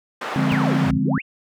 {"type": "band-pass noise", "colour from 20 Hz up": "white", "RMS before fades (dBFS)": -28, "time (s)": [0.21, 0.91], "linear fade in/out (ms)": 5, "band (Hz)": [380, 1400], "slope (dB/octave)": 12}
{"type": "chord", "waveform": "sine", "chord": "D half-diminished seventh", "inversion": "none", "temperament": "equal", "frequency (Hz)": [146.83, 174.61, 207.7, 261.6], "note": ["D3", "F3", "Ab3", "C4"], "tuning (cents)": [0, 0, 0, 0], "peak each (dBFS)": [-22, -25, -24, -21], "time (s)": [0.36, 1.18], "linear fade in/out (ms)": 2}
{"type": "exponential two-way sweep", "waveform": "sine", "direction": "down then up", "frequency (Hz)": [3450, 58.2, 2936], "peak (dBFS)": -26, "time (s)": [0.49, 1.22], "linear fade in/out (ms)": 20, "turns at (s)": 0.93}
{"type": "tone with exponential decay", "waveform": "35% pulse", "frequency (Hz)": 112.4, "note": "A2", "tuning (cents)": 37, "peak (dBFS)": -20, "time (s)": [0.52, 0.61], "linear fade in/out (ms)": 0, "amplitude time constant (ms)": 19}
{"effects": []}